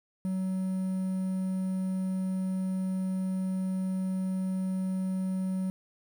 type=tone with quantisation; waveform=triangle; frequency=187.7 Hz; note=F#3; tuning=25 cents sharp; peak=-26 dBFS; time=0.25-5.7 s; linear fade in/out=0 ms; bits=9; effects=none